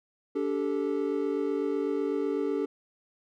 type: chord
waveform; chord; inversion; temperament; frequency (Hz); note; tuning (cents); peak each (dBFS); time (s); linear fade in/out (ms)
triangle; D suspended fourth; none; equal with one note detuned; 288 / 392 / 440; D4 / G4 / A4; -34 / 0 / 0; -29 / -29 / -29; 0.35-2.66; 10
effects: none